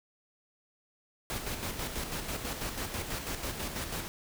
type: noise with tremolo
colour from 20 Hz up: pink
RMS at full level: -35 dBFS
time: 1.3-4.08 s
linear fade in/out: 0 ms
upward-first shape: square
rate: 6.1 Hz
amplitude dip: 45%
effects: none